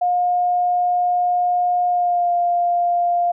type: tone with pitch glide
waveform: sine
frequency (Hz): 714 to 699.7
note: F5 to F5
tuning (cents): +38 to +3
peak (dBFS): -15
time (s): 0.01-3.32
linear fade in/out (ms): 10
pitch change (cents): -35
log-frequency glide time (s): 1.87-2.32
effects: none